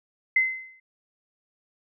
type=tone with exponential decay; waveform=sine; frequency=2057 Hz; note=C7; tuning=30 cents flat; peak=-15 dBFS; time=0.36-0.8 s; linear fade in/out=5 ms; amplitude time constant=94 ms; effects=none